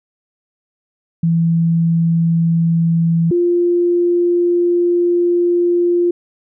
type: tone pair in turn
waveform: sine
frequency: 166.3 / 349.1 Hz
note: E3 / F4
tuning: +16 / -1 cents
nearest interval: octave + minor second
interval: 1283 cents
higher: second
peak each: -11 dBFS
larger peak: neither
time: 1.23-3.31 / 3.31-6.11 s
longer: second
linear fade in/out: 5 ms
effects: none